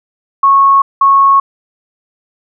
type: tone pair in turn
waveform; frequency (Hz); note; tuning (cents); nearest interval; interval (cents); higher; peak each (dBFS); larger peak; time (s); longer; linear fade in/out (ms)
sine; 1100 / 1100; C#6 / C#6; -14 / -14; unison; 0; neither; -4; neither; 0.43-0.82 / 1.01-1.4; neither; 5
effects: none